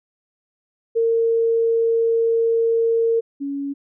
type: tone pair in turn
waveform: sine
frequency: 457.8 / 280.2 Hz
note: A#4 / C#4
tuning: -31 / +19 cents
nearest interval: minor sixth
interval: 850 cents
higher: first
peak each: -15 / -23 dBFS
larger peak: first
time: 0.95-3.21 / 3.4-3.74 s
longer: first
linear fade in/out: 20 ms
effects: none